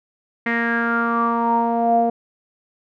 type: tone with low-pass filter sweep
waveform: sawtooth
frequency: 233.1 Hz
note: A#3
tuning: in tune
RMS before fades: -19 dBFS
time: 0.46-2.1 s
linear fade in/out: 5 ms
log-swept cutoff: 2000 to 630 Hz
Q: 9.3
effects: none